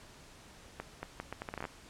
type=accelerating click train; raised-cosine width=0.5 ms; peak=-23 dBFS; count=12; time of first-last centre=0.8-1.652 s; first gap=230 ms; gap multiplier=0.74; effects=pink hiss -55 dBFS RMS until 1.89 s + low-pass 9000 Hz 12 dB/octave